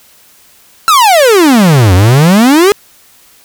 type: exponential two-way sweep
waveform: 45% pulse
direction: down then up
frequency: 1374 to 87.31 to 425.3 Hz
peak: -3 dBFS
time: 0.88-2.72 s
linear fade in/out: 0 ms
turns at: 1.94 s
effects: white hiss -43 dBFS RMS until 3.44 s